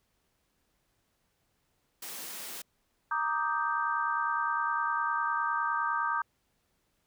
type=high-pass noise; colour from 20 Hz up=white; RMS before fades=-41 dBFS; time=2.02-2.62 s; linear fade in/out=5 ms; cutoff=160 Hz; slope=48 dB/octave
type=chord; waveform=sine; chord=Eb major seventh; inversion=second; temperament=equal; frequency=932.3 / 1174.7 / 1244.5 / 1568 Hz; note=Bb5 / D6 / Eb6 / G6; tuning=0 / 0 / 0 / 0 cents; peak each=-33 dBFS; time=3.11-6.22 s; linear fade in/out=5 ms
effects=pink hiss -75 dBFS RMS until 7.06 s